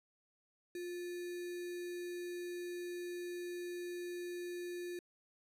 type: tone with sample-and-hold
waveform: sine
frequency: 352.7 Hz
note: F4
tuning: 17 cents sharp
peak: -40 dBFS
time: 0.75-4.99 s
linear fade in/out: 2 ms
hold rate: 2100 Hz
effects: resampled to 32000 Hz